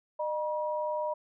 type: tone pair together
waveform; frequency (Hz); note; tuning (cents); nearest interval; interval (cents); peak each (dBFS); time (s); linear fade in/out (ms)
sine; 609 / 960; D#5 / B5; -37 / -49; minor sixth; 788; -31 / -33; 0.19-1.14; 10
effects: none